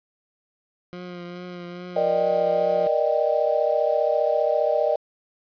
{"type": "tone with vibrato", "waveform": "20% pulse", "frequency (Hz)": 177.2, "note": "F3", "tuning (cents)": 25, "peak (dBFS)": -29, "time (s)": [0.93, 2.87], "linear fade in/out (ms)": 0, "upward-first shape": "triangle", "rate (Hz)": 2.4, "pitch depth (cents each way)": 29}
{"type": "chord", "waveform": "sine", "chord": "Eb major seventh", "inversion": "second", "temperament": "equal with one note detuned", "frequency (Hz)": [469.7, 587.3, 622.3, 784], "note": ["Bb4", "D5", "Eb5", "G5"], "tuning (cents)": [13, 0, 0, 0], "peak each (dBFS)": [-26, -23, -22, -28], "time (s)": [1.96, 4.96], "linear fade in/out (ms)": 5}
{"effects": ["resampled to 11025 Hz", "8-bit"]}